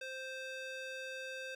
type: tone with band-pass filter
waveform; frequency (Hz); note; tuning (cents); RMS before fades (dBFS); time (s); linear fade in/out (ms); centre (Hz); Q
square; 523; C5; -1; -44; 0.01-1.55; 5; 2400; 0.87
effects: 12-bit